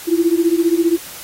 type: beating tone pair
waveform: sine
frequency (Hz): 329.6 / 344.6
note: E4 / F4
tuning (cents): 0 / -23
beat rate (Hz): 15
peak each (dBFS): -15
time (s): 0.07-0.98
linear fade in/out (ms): 20
effects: white hiss -34 dBFS RMS until 1.23 s + AAC 48 kbps